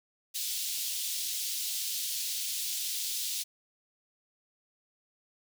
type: high-pass noise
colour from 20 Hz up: pink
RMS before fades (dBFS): -34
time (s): 0.34-3.44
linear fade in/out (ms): 20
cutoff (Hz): 3400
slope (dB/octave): 24
effects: none